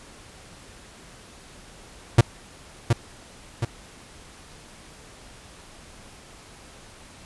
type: tone with echo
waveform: 45% pulse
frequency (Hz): 116.54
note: A#2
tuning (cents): 0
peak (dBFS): -9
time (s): 2.18-2.21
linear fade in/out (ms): 5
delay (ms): 720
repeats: 2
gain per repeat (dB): -6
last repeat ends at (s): 3.65
effects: pink hiss -47 dBFS RMS until 7.25 s + resampled to 24000 Hz